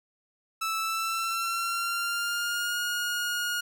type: tone with pitch glide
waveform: sawtooth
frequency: 1315 to 1434 Hz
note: E6 to F6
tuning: -5 to +45 cents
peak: -24 dBFS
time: 0.61-3.61 s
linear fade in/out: 10 ms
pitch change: +150 cents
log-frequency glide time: 0.78-2.79 s
effects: none